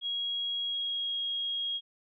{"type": "tone with pitch glide", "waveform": "sine", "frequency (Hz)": [3300, 3277], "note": ["G#7", "G#7"], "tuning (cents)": [-12, -24], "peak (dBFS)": -30, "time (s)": [0.01, 1.81], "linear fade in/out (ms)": 50, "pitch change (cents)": -12, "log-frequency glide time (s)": [0.66, 1.19], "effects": []}